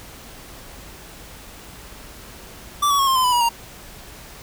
square tone with pitch steps, 1166 / 1129.5 / 1094.2 / 1060 / 1026.9 / 994.7 / 963.6 / 933.5 Hz, D6 / C#6 / C#6 / C6 / C6 / B5 / B5 / A#5, -13 / +32 / -23 / +22 / -33 / +12 / -43 / +2 cents, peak -16 dBFS, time 2.82-3.492 s, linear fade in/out 10 ms, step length 84 ms, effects added 50 Hz sine -48 dBFS peak until 4.42 s + pink hiss -41 dBFS RMS until 4.42 s

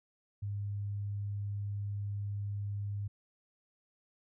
sine tone, 101.6 Hz, G#2, 38 cents flat, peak -34 dBFS, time 0.42-3.08 s, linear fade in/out 10 ms, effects none

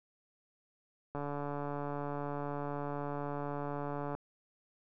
click train, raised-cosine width 1 ms, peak -25 dBFS, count 433, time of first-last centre 1.15-4.15 s, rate 144 Hz, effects none

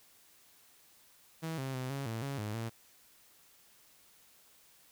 sawtooth tone with pitch steps, 161.9 / 133.4 / 128.6 / 138.1 / 112.6 / 138.7 / 105.6 / 114.1 Hz, E3 / C3 / C3 / C#3 / A2 / C#3 / G#2 / A#2, -31 / +34 / -30 / -6 / +40 / +1 / +29 / -37 cents, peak -32 dBFS, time 1.42-2.7 s, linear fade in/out 20 ms, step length 160 ms, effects white hiss -63 dBFS RMS until 4.91 s

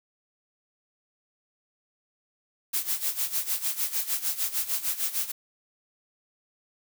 blue noise with tremolo, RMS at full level -26 dBFS, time 2.73-5.32 s, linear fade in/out 10 ms, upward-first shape sine, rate 6.6 Hz, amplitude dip 80%, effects none

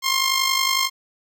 10% pulse tone with amplitude modulation, 1063 Hz, C6, 27 cents sharp, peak -7 dBFS, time 0.02-0.9 s, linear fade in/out 50 ms, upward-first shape sine, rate 50.9 Hz, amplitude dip 60%, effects none

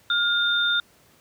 sine tone pair together, 1415 / 3621 Hz, F6 / A7, +22 / +49 cents, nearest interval octave + major third, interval 1627 cents, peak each -22 dBFS, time 0.1-0.8 s, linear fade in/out 2 ms, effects pink hiss -57 dBFS RMS until 1.2 s + high-pass 80 Hz 12 dB/octave

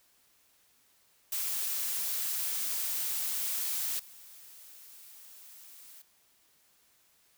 blue noise with level steps, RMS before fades -33 / -52 dBFS, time 1.32-6.02 s, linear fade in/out 5 ms, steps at 3.99 s, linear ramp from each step 5 ms, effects white hiss -67 dBFS RMS until 7.37 s

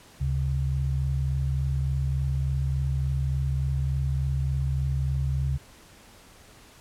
sine tone pair together, 71.46 / 134.9 Hz, D2 / C#3, -47 / -47 cents, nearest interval major seventh, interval 1100 cents, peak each -26 dBFS, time 0.2-5.58 s, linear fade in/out 20 ms, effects pink hiss -52 dBFS RMS until 6.8 s + low-pass 12000 Hz 12 dB/octave

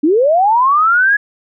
sine linear sweep, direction up, 277.6 to 1697 Hz, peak -8 dBFS, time 0.03-1.17 s, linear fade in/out 10 ms, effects none

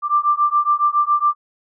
sine beating tone pair, 1178 / 1185.2 Hz, D6 / D6, +5 / +15 cents, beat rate 7.2 Hz, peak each -17 dBFS, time 0.02-1.35 s, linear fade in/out 50 ms, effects none

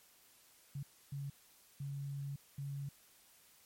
sine tone bursts at uneven times, 140 Hz, C#3, 18 cents sharp, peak -39 dBFS, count 4, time 0.75-0.83 / 1.12-1.3 / 1.8-2.36 / 2.58-2.89 s, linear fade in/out 5 ms, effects white hiss -65 dBFS RMS until 3.65 s + MP3 64 kbps

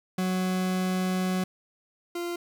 40% pulse tone pair in turn, 185 / 346.3 Hz, F#3 / F4, 0 / -15 cents, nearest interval major seventh, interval 1085 cents, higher second, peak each -24 / -29 dBFS, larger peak first, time 0.18-1.44 / 2.15-2.36 s, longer first, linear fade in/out 5 ms, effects 11-bit

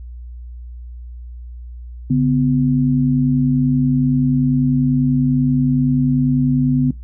sine tone pair together, 142.3 / 252.6 Hz, C#3 / B3, +46 / +39 cents, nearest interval minor seventh, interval 993 cents, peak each -15 dBFS, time 2.1-6.91 s, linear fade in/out 5 ms, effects noise-tail reverb RT60 0.2 s tail -20 dB re dry + added 60 Hz sine -30 dBFS peak until 7.03 s

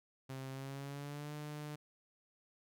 sawtooth tone with pitch glide, 133.1 to 149.4 Hz, C3 to D3, +30 to +30 cents, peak -39 dBFS, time 0.29-1.76 s, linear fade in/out 10 ms, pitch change +200 cents, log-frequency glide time 0.5-1.34 s, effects none

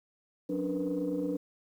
sine tone cluster, 182 / 274.5 / 293 / 465 / 493.6 Hz, F#3 / C#4 / D4 / A#4 / B4, -28 / -17 / -4 / -4 / -1 cents, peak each -37 / -40 / -31 / -40 / -35 dBFS, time 0.49-1.37 s, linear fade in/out 10 ms, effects tanh soft clip ceiling -22 dBFS + 10-bit

